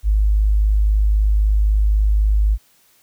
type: tone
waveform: sine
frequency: 51.91 Hz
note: G#1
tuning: in tune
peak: -12 dBFS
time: 0.03-2.58 s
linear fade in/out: 50 ms
effects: white hiss -56 dBFS RMS until 3.02 s